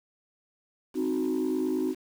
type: chord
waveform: sine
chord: C diminished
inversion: none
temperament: equal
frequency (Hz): 261.6 / 311.1 / 370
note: C4 / Eb4 / Gb4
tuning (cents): 0 / 0 / 0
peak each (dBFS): -28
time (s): 0.94-1.95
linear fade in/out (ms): 50
effects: tanh soft clip ceiling -21 dBFS + 8-bit